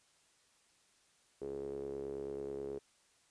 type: tone with band-pass filter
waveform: sawtooth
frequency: 69.3 Hz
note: C#2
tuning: in tune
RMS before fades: -42 dBFS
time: 1.41-2.79 s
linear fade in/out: 10 ms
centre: 410 Hz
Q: 7.9
effects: white hiss -70 dBFS RMS until 3.3 s + resampled to 22050 Hz